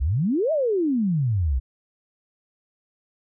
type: exponential two-way sweep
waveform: sine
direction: up then down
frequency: 58.27 to 659.3 to 58.9 Hz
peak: -19 dBFS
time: 0-1.6 s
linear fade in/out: 20 ms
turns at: 0.52 s
effects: none